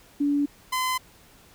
sine / sawtooth tone pair in turn, 287.2 / 1023.5 Hz, D4 / C6, -39 / -38 cents, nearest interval octave + minor seventh, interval 2201 cents, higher second, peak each -20 / -20 dBFS, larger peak neither, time 0.2-0.46 / 0.72-0.98 s, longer neither, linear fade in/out 10 ms, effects pink hiss -54 dBFS RMS until 1.54 s

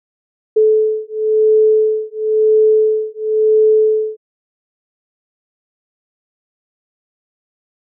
sine beating tone pair, 433 / 433.97 Hz, A4 / A4, -28 / -24 cents, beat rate 0.97 Hz, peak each -13 dBFS, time 0.56-4.17 s, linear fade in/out 10 ms, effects none

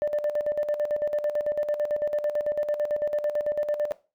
sine tone with tremolo, 593 Hz, D5, 17 cents sharp, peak -20 dBFS, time 0.02-3.92 s, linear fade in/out 0 ms, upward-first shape square, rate 9 Hz, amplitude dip 70%, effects noise-tail reverb RT60 0.3 s tail -19 dB re dry + tanh soft clip ceiling -19 dBFS

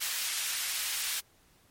pink high-pass noise, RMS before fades -33 dBFS, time 0-1.21 s, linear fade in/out 20 ms, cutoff 2200 Hz, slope 12 dB/octave, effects pink hiss -64 dBFS RMS until 1.7 s + MP3 64 kbps

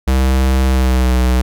square tone with pitch glide, 65.41 to 62.85 Hz, C2 to B1, 0 to +31 cents, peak -11 dBFS, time 0.07-1.42 s, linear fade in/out 10 ms, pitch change -69 cents, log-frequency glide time 0.67-1.15 s, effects none

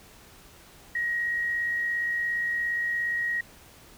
sine tone with amplitude modulation, 1892 Hz, A#6, 25 cents sharp, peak -24 dBFS, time 0.95-3.41 s, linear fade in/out 5 ms, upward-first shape sine, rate 57.2 Hz, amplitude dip 25%, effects pink hiss -52 dBFS RMS until 3.97 s

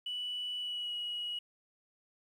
sine tone with pitch glide, 2960 to 2909 Hz, F#7 to F#7, 0 to -30 cents, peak -34 dBFS, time 0.06-1.39 s, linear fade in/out 5 ms, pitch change -30 cents, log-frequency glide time 0.59-0.93 s, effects tanh soft clip ceiling -31 dBFS + 11-bit

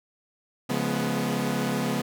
sawtooth chord, C# dominant seventh, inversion none, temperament equal with one note detuned, 138.59 / 174.61 / 211.4 / 246.9 Hz, C#3 / E#3 / G#3 / B3, 0 / 0 / +31 / 0 cents, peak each -28 / -28 / -26 / -25 dBFS, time 0.69-2.02 s, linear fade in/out 10 ms, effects none

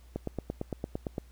click train, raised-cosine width 2 ms, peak -19 dBFS, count 10, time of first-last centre 0.16-1.182 s, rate 8.81 Hz, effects added 60 Hz sine -51 dBFS peak until 1.31 s + pink hiss -64 dBFS RMS until 1.31 s

